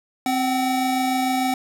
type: tone pair together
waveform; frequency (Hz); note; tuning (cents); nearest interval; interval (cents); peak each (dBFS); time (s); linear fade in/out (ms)
square; 261.6 / 758.1; C4 / F#5; 0 / +42; octave + tritone; 1842; -23; 0.26-1.54; 2
effects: none